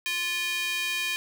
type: tone with high-pass filter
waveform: square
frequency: 349.2 Hz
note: F4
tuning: in tune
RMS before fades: -29 dBFS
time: 0.06-1.16 s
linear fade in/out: 0 ms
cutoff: 2400 Hz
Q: 2.7
effects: none